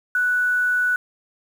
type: tone with quantisation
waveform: sine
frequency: 1480 Hz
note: F#6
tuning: in tune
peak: -17 dBFS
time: 0.15-0.96 s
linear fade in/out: 2 ms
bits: 7
effects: none